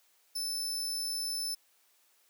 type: tone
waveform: sawtooth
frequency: 5274 Hz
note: E8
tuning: in tune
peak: -30 dBFS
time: 0.35-1.55 s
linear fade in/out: 10 ms
effects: white hiss -68 dBFS RMS until 2.29 s + high-pass 400 Hz 12 dB/octave